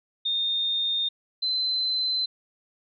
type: tone pair in turn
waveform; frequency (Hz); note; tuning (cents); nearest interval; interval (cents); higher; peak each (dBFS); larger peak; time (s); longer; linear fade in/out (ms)
sine; 3654 / 4061; A#7 / B7; -35 / +48; major second; 183; second; -23; neither; 0.25-1.09 / 1.42-2.26; neither; 10
effects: none